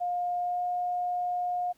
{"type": "tone with pitch glide", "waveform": "sine", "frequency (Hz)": [710, 714.9], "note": ["F5", "F5"], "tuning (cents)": [28, 40], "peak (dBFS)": -27, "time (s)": [0, 1.73], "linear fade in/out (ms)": 20, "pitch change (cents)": 12, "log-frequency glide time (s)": [0.4, 0.62], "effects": ["pink hiss -66 dBFS RMS until 1.77 s"]}